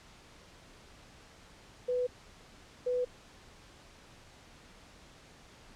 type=tone bursts at uneven times; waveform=sine; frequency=496.8 Hz; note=B4; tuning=10 cents sharp; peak=-28 dBFS; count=2; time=1.88-2.07 / 2.86-3.05 s; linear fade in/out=10 ms; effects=pink hiss -56 dBFS RMS until 5.75 s + low-pass 7000 Hz 12 dB/octave